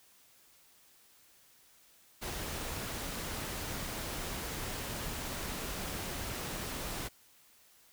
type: noise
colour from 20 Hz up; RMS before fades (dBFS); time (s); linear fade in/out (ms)
pink; -39; 2.21-7.09; 20
effects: white hiss -63 dBFS RMS until 7.92 s